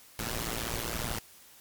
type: noise with amplitude modulation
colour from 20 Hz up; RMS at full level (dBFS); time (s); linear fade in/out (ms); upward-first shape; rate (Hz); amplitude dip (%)
pink; -30; 0.19-1.19; 2; sine; 115; 95
effects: white hiss -55 dBFS RMS until 1.6 s + MP3 96 kbps